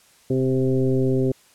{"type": "tone with frequency modulation", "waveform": "sine", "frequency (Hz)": 261.6, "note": "C4", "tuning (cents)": 0, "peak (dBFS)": -17, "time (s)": [0.3, 1.32], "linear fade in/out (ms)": 5, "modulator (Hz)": 131, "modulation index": 1.5, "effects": ["white hiss -55 dBFS RMS until 1.54 s", "low-pass 11000 Hz 12 dB/octave"]}